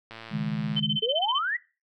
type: click train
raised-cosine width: 0.3 ms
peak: -25 dBFS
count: 78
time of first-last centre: 0.11-0.791 s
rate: 113 Hz
type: chord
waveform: sine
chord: C# suspended second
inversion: none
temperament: equal with one note detuned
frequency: 138.59 / 155.56 / 210.6 Hz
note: C#3 / D#3 / G#3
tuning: 0 / 0 / +24 cents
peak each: -34 / -30 / -29 dBFS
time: 0.3-1 s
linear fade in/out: 50 ms
type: tone bursts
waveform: sine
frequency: 3074 Hz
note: G7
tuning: 35 cents flat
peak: -23 dBFS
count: 10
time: 0.76-1.388 s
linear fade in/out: 10 ms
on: 43 ms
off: 22 ms
type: exponential sweep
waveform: sine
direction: up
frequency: 422.9 to 2017 Hz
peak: -25 dBFS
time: 1.02-1.57 s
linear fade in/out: 10 ms
effects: noise-tail reverb RT60 0.3 s tail -19 dB re dry